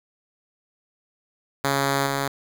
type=tone with level steps; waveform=5% pulse; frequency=138.59 Hz; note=C#3; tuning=in tune; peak=-9 / -12 dBFS; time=1.64-2.28 s; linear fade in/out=5 ms; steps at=2.06 s; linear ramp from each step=10 ms; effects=8-bit